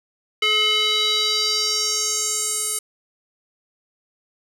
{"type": "tone with band-pass filter sweep", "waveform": "square", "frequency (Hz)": 428, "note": "A4", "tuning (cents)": -48, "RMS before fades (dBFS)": -21, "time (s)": [0.42, 2.79], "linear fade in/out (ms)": 5, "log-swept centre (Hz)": [2700, 9400], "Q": 3.6, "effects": []}